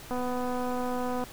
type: click train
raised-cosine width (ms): 1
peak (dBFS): -20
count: 282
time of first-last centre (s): 0.11-1.239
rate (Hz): 249
effects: pink hiss -46 dBFS RMS until 1.32 s